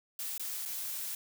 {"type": "noise with dropouts", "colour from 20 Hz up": "blue", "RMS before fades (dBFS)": -38, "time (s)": [0.19, 1.15], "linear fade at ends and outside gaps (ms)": 2, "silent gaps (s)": [[0.379, 0.396], [0.653, 0.657]], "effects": []}